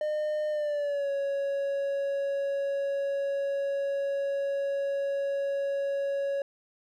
triangle tone with pitch glide, 607 to 556.6 Hz, D#5 to C#5, -43 to +7 cents, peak -25 dBFS, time 0.01-6.42 s, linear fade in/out 2 ms, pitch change -150 cents, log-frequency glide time 0.5-1.1 s, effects none

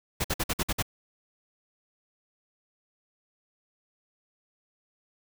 pink noise bursts, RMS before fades -27 dBFS, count 7, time 0.2-0.826 s, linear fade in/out 10 ms, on 44 ms, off 53 ms, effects none

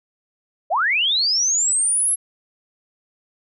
sine linear sweep, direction up, 554.4 to 11175 Hz, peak -16 dBFS, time 0.7-2.16 s, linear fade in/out 20 ms, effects none

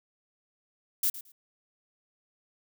violet noise with echo, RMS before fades -26 dBFS, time 1.03-1.1 s, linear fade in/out 5 ms, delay 110 ms, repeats 2, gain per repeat -15 dB, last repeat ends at 1.32 s, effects none

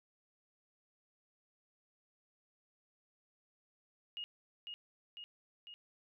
sine tone with echo, 2864 Hz, F7, 43 cents sharp, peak -40 dBFS, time 4.17-4.24 s, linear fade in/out 0 ms, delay 500 ms, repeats 3, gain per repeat -3 dB, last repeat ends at 5.74 s, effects none

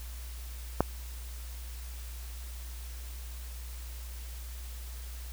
click, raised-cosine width 1 ms, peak -9 dBFS, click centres 0.806 s, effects added 60 Hz sine -39 dBFS peak until 5.32 s + white hiss -50 dBFS RMS until 5.32 s

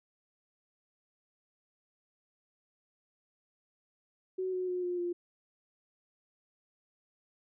sine tone with pitch steps, 373.3 / 367.3 / 361.4 / 355.6 / 349.9 Hz, F#4 / F#4 / F#4 / F4 / F4, +15 / -13 / -41 / +31 / +3 cents, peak -31 dBFS, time 4.38-5.13 s, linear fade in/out 10 ms, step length 150 ms, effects none

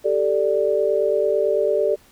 sine chord, G suspended second, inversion none, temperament just, 392 / 441 / 588 Hz, G4 / A4 / D5, 0 / +4 / +2 cents, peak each -22 / -21 / -20 dBFS, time 0.04-1.96 s, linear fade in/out 20 ms, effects pink hiss -53 dBFS RMS until 2.11 s

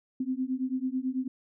sine beating tone pair, 254.3 / 263.4 Hz, C4 / C4, -49 / +12 cents, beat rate 9.1 Hz, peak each -31 dBFS, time 0.2-1.28 s, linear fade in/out 5 ms, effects none

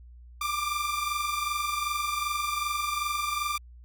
sawtooth tone pair together, 1174.7 / 1197.3 Hz, D6 / D6, 0 / +33 cents, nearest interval unison, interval 33 cents, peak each -27 dBFS, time 0.41-3.58 s, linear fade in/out 5 ms, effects added 60 Hz sine -46 dBFS peak until 3.84 s

